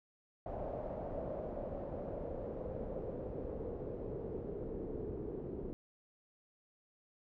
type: noise with low-pass filter sweep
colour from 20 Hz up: pink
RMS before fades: -42 dBFS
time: 0.46-5.73 s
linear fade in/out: 0 ms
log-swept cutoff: 650 to 390 Hz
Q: 4
effects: none